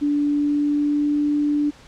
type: tone with pitch glide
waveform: sine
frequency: 290.9 to 293.6 Hz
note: D4 to D4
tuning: -16 to 0 cents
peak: -17 dBFS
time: 0.01-1.71 s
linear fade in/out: 20 ms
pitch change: +16 cents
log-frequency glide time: 0.28-1.2 s
effects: pink hiss -47 dBFS RMS until 1.87 s + low-pass 6000 Hz 12 dB/octave